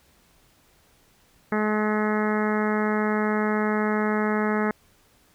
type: harmonic tone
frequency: 212.7 Hz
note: G#3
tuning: 42 cents sharp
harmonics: 1 / 2 / 3 / 4 / 5 / 6 / 7 / 8 / 9 / 10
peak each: -24 / -27 / -33 / -32 / -36 / -32 / -36 / -34 / -36 / -39 dBFS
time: 1.52-4.71 s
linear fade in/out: 2 ms
effects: pink hiss -60 dBFS RMS until 5.34 s